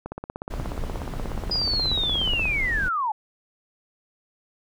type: click train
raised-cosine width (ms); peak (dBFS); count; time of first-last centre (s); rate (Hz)
1; -18; 41; 0.06-2.455; 16.7
type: noise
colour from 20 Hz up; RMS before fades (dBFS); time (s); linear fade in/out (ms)
brown; -30; 0.5-2.89; 10
type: linear sweep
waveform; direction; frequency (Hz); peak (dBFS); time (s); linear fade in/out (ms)
sine; down; 4978 to 819; -22; 1.51-3.12; 5
effects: none